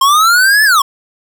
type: linear two-way sweep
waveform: square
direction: up then down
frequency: 1056 to 1760 to 1056 Hz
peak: -7 dBFS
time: 0.01-0.82 s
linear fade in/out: 5 ms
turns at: 0.64 s
effects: none